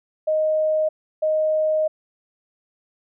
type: tone bursts at uneven times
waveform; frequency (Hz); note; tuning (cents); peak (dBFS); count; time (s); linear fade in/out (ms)
sine; 622.3; D#5; 0; -17; 2; 0.27-0.89 / 1.22-1.88; 10
effects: none